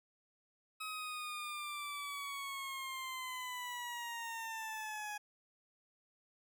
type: linear sweep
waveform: 20% pulse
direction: down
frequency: 1275 to 830.6 Hz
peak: -36 dBFS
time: 0.8-5.18 s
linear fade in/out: 10 ms
effects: none